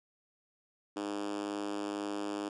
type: tone with high-pass filter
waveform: 5% pulse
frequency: 102.1 Hz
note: G#2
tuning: 29 cents flat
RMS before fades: -37 dBFS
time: 0.96-2.49 s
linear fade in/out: 5 ms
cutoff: 300 Hz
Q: 3.8
effects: resampled to 22050 Hz